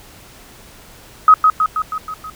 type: tone with echo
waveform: sine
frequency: 1266 Hz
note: D#6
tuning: 30 cents sharp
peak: -3 dBFS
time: 1.28-1.34 s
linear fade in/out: 2 ms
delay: 160 ms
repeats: 6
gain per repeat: -4 dB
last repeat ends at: 2.3 s
effects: pink hiss -42 dBFS RMS until 2.35 s